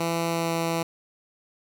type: tone with pitch glide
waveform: 10% pulse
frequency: 167.3 to 166.14 Hz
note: E3 to E3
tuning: +26 to +14 cents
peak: -16 dBFS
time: 0-0.83 s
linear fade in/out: 5 ms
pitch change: -12 cents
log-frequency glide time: 0.28-0.52 s
effects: none